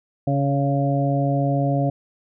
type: harmonic tone with a mistuned harmonic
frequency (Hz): 140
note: C#3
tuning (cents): +18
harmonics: 1 / 2 / 3 / 4 / 5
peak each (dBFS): -20 / -24 / -35 / -26 / -26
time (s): 0.27-1.9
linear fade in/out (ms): 5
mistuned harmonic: 5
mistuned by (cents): -15
effects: none